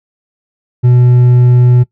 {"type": "tone with hard clipping", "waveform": "triangle", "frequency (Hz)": 123.47, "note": "B2", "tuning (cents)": 0, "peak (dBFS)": -5, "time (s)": [0.83, 1.84], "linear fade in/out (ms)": 20, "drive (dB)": 7, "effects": ["noise-tail reverb RT60 0.1 s tail -20 dB re dry"]}